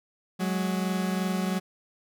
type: tone pair together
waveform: 40% pulse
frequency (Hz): 184.99 / 207.9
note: F#3 / G#3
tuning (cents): 0 / +2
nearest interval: major second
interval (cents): 202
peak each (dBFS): -26 / -31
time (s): 0.39-1.6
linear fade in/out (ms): 20
effects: none